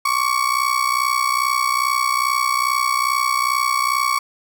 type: ring-modulated tone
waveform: 35% pulse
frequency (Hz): 1122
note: C#6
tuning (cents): +21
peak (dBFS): -12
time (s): 0.05-4.19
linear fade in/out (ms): 5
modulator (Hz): 31.2
effects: none